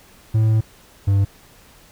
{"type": "tone pair in turn", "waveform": "triangle", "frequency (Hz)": [110, 99.01], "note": ["A2", "G2"], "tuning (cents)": [0, 18], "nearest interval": "major second", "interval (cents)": 182, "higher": "first", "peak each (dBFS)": -11, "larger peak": "neither", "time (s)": [[0.34, 0.61], [1.07, 1.25]], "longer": "first", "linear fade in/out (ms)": 10, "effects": ["pink hiss -49 dBFS RMS until 1.91 s"]}